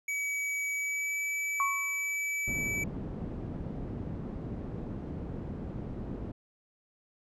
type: tone with pitch glide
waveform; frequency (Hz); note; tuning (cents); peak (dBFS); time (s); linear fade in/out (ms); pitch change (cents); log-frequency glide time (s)
square; 2277 to 2299; C#7 to D7; +46 to -37; -31; 0.08-2.84; 5; +17; 0.73-1.17
type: tone with exponential decay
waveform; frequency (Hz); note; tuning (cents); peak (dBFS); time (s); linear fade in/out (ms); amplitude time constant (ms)
sine; 1108.7; C#6; 0; -24; 1.6-2.16; 1; 120
type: low-pass noise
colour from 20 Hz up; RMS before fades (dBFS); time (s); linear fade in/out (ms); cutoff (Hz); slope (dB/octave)
white; -38; 2.47-6.32; 10; 240; 12
effects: low-pass 11000 Hz 12 dB/octave